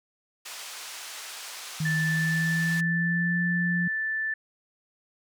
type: band-pass noise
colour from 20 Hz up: white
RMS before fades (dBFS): -40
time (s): 0.45-2.81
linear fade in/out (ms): 10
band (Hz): 750 to 7400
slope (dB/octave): 12
type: tone with pitch glide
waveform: sine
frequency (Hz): 157.5 to 174.76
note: D#3 to F3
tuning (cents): +21 to +1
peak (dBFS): -25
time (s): 1.8-3.88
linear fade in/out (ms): 5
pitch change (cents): +180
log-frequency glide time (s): 1.96-3.41
type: tone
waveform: sine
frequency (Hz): 1760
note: A6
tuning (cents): 0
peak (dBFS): -26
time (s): 1.85-4.34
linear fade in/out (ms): 5
effects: none